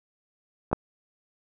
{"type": "clicks", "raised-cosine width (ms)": 1, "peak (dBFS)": [-26, -7], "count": 2, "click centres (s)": [0.715, 0.73], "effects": []}